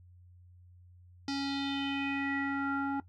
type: tone with low-pass filter sweep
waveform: square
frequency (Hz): 277.2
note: C#4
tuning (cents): 0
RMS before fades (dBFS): -33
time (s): 1.28-3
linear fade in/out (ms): 2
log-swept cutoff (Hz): 5100 to 1100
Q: 4.8
effects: noise-tail reverb RT60 0.1 s tail -17 dB re dry + added 89 Hz sine -54 dBFS peak until 3.08 s